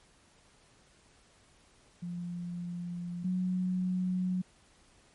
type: tone pair in turn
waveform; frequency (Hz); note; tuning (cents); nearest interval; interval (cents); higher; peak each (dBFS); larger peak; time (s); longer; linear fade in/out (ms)
sine; 174.61 / 183.2; F3 / F#3; 0 / -17; minor second; 83; second; -35 / -28; second; 2.02-3.24 / 3.24-4.42; first; 10
effects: pink hiss -63 dBFS RMS until 5.14 s + MP3 48 kbps